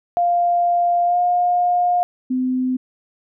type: tone with pitch glide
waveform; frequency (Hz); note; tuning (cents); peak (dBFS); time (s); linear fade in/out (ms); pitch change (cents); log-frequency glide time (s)
sine; 698.5 to 711.1; F5 to F5; 0 to +31; -14; 0.17-2.03; 0; +31; 1.05-1.18
type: tone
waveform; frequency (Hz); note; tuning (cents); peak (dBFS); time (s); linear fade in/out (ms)
sine; 255.6; C4; -40; -17; 2.3-2.77; 10
effects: none